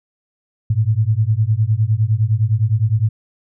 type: beating tone pair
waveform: sine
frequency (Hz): 104.5 / 114.3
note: G#2 / A#2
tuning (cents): +11 / -34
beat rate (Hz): 9.8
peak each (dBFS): -16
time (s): 0.7-3.09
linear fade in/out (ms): 5
effects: none